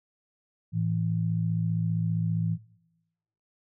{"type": "tone pair together", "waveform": "sine", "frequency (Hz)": [110, 165.13], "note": ["A2", "E3"], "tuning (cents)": [0, 3], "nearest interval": "perfect fifth", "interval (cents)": 703, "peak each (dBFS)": -27, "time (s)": [0.72, 2.58], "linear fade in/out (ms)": 50, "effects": ["noise-tail reverb RT60 0.9 s tail -20 dB re dry"]}